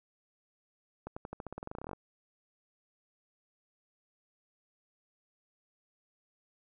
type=accelerating click train; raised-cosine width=1 ms; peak=-26 dBFS; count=19; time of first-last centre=1.07-1.932 s; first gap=95 ms; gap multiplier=0.91; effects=none